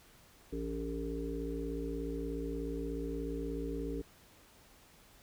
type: harmonic tone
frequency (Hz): 56.7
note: A#1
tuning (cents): -47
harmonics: 1 / 3 / 5 / 7 / 8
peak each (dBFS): -40 / -46 / -40 / -43 / -42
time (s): 0.52-4.02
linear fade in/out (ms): 10
effects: pink hiss -61 dBFS RMS until 5.22 s